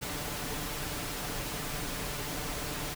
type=noise with comb filter; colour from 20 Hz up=pink; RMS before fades=-36 dBFS; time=0.01-2.95 s; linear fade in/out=20 ms; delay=6.8 ms; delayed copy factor=+0.5; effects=none

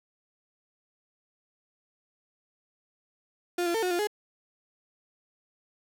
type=tone with pitch steps; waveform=35% pulse; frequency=351.7 / 343.2 / 449.3 / 363.7 / 349.5 / 418.6 Hz; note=F4 / F4 / A4 / F#4 / F4 / G#4; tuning=+12 / -30 / +36 / -30 / +1 / +14 cents; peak=-24 dBFS; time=3.58-4.072 s; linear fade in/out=5 ms; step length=82 ms; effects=none

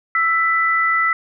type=tone pair together; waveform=sine; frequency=1326.2 / 1987 Hz; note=E6 / B6; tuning=+10 / +10 cents; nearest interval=perfect fifth; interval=700 cents; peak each=-17 dBFS; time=0.15-1.13 s; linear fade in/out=2 ms; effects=none

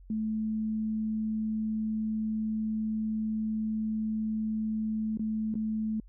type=tone with dropouts; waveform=sine; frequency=217.8 Hz; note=A3; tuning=17 cents flat; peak=-28 dBFS; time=0.1-6 s; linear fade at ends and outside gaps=2 ms; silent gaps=5.173-5.194 / 5.542-5.553 s; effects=added 45 Hz sine -49 dBFS peak until 6.08 s

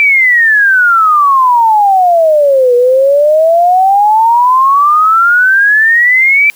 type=exponential two-way sweep; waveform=sine; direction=down then up; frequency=2349 to 481.5 to 2349 Hz; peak=-4 dBFS; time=0-6.5 s; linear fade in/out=0 ms; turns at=2.75 s; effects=white hiss -41 dBFS RMS until 6.55 s

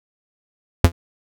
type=tone with exponential decay; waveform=45% pulse; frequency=85.3 Hz; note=F2; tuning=40 cents flat; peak=-4 dBFS; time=0.84-0.92 s; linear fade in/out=5 ms; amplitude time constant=17 ms; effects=none

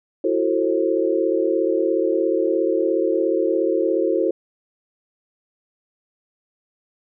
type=chord; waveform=sine; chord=F# half-diminished seventh; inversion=third; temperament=just; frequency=333 / 370 / 444 / 532.8 Hz; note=E4 / F#4 / A4 / C5; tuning=+18 / 0 / +16 / +31 cents; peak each=-22 / -22 / -23 / -23 dBFS; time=0.24-4.31 s; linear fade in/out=5 ms; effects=none

